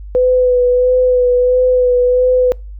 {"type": "tone with vibrato", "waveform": "sine", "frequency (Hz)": 500, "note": "B4", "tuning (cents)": 21, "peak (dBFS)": -8, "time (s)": [0.15, 2.52], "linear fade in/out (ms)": 0, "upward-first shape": "sine", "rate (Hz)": 1.5, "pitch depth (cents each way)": 22, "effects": ["noise-tail reverb RT60 0.3 s tail -26 dB re dry", "added 50 Hz sine -27 dBFS peak until 2.79 s"]}